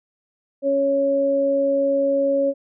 sine tone pair together, 277.2 / 554.4 Hz, C#4 / C#5, 0 / 0 cents, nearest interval octave, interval 1200 cents, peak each -24 / -17 dBFS, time 0.62-2.54 s, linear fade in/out 50 ms, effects none

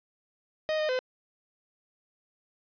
45% pulse tone with pitch steps, 622 / 615 / 510 Hz, D#5 / D#5 / C5, -1 / -20 / -44 cents, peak -26 dBFS, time 0.69-0.99 s, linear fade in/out 0 ms, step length 100 ms, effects resampled to 11025 Hz + 11-bit

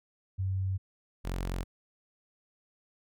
sine / sawtooth tone pair in turn, 95.1 / 44.88 Hz, F#2 / F1, +48 / +48 cents, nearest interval octave + minor second, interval 1300 cents, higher first, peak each -28 dBFS, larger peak neither, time 0.38-0.78 / 1.24-1.64 s, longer neither, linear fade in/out 20 ms, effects none

